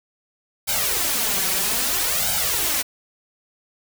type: noise with flanger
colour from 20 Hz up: white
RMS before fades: -22 dBFS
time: 0.67-2.83 s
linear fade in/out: 20 ms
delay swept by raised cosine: 1.3 to 5.3 ms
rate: 0.61 Hz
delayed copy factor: +0.9
effects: none